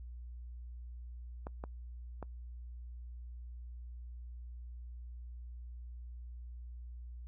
clicks, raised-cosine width 1 ms, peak -28 dBFS, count 3, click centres 1.469 / 1.639 / 2.227 s, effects noise-tail reverb RT60 0.1 s tail -26 dB re dry + added 60 Hz sine -44 dBFS peak until 7.27 s

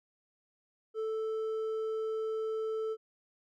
sine tone with hard clipping, 440 Hz, A4, in tune, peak -33 dBFS, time 0.94-2.97 s, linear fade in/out 50 ms, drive 4 dB, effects none

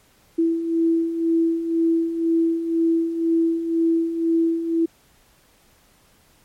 sine beating tone pair, 328.9 / 330.9 Hz, E4 / E4, -4 / +7 cents, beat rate 2 Hz, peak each -25 / -18 dBFS, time 0.38-4.86 s, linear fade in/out 10 ms, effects pink hiss -57 dBFS RMS until 6.44 s + MP3 64 kbps

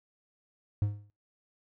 triangle tone with exponential decay, 103 Hz, G#2, 14 cents flat, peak -20 dBFS, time 0.82-1.1 s, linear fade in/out 0 ms, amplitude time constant 60 ms, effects noise-tail reverb RT60 0.2 s tail -23 dB re dry

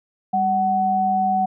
sine tone pair together, 198.4 / 749.1 Hz, G3 / F#5, +21 / +21 cents, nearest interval octave + major seventh, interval 2300 cents, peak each -25 / -17 dBFS, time 0.33-1.46 s, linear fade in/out 10 ms, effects none

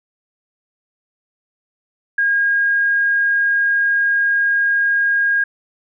sine tone, 1627 Hz, G#6, 36 cents flat, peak -13 dBFS, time 2.18-5.44 s, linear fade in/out 5 ms, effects none

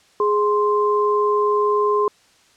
sine tone pair together, 416.5 / 1046.5 Hz, G#4 / C6, +5 / 0 cents, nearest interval octave + major third, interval 1595 cents, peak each -17 / -19 dBFS, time 0.2-2.08 s, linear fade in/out 2 ms, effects white hiss -55 dBFS RMS until 2.56 s + low-pass 7000 Hz 12 dB/octave

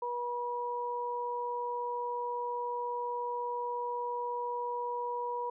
sine tone pair together, 483.6 / 967.2 Hz, B4 / B5, -36 / -36 cents, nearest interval octave, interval 1200 cents, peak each -37 / -34 dBFS, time 0.02-5.5 s, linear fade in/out 5 ms, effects none

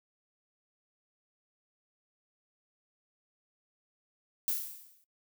violet noise with exponential decay, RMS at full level -29 dBFS, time 4.48-5.04 s, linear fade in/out 0 ms, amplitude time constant 120 ms, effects noise-tail reverb RT60 0.1 s tail -18 dB re dry

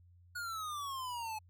square exponential sweep, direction down, 1461 to 851 Hz, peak -39 dBFS, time 0.35-1.39 s, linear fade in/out 10 ms, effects added 88 Hz sine -59 dBFS peak until 1.49 s

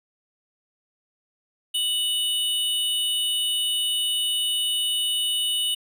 square tone pair together, 2960 / 3676 Hz, F#7 / A#7, 0 / -25 cents, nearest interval major third, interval 375 cents, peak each -23 / -32 dBFS, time 1.74-5.75 s, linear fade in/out 10 ms, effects resampled to 32000 Hz

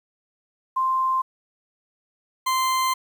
sine / 40% pulse tone pair in turn, 1046.5 / 1040.5 Hz, C6 / C6, 0 / -10 cents, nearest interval unison, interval 10 cents, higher first, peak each -19 dBFS, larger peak neither, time 0.76-1.22 / 2.46-2.94 s, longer second, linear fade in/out 10 ms, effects 9-bit

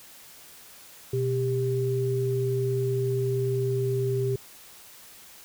sine tone pair together, 124.73 / 395.4 Hz, B2 / G4, +18 / +15 cents, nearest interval octave + minor sixth, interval 1997 cents, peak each -26 dBFS, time 1.13-4.36 s, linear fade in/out 5 ms, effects white hiss -49 dBFS RMS until 5.44 s

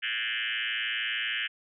sine tone with frequency modulation, 2349 Hz, D7, in tune, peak -28 dBFS, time 0.02-1.48 s, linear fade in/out 20 ms, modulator 113 Hz, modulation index 7, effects none

